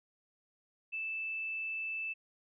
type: tone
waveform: sine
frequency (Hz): 2637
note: E7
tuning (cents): 0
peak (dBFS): -35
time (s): 0.92-2.14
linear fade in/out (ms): 20
effects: none